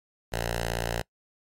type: tone with notch filter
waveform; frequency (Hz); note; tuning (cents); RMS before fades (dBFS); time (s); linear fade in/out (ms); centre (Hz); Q
5% pulse; 57.8; A#1; -14; -30; 0.32-1.02; 10; 270; 0.73
effects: noise-tail reverb RT60 0.1 s tail -24 dB re dry + MP3 64 kbps